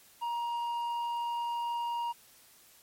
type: tone with tanh clipping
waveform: sine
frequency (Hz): 944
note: A#5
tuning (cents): +22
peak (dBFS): -32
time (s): 0.21-2.13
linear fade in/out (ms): 20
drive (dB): 6
effects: white hiss -59 dBFS RMS until 2.82 s + MP3 64 kbps